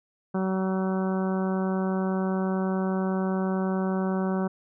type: harmonic tone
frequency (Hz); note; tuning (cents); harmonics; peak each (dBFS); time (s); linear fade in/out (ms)
189; F#3; +37; 1 / 2 / 3 / 4 / 5 / 6 / 7 / 8; -25 / -31 / -35 / -37 / -39 / -41 / -42 / -43; 0.34-4.48; 10
effects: none